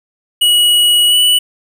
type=tone with pitch glide; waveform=square; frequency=2916 to 2958 Hz; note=F#7 to F#7; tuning=-26 to -1 cents; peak=-8 dBFS; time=0.41-1.39 s; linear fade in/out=10 ms; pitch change=+25 cents; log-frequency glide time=1.08-1.15 s; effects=none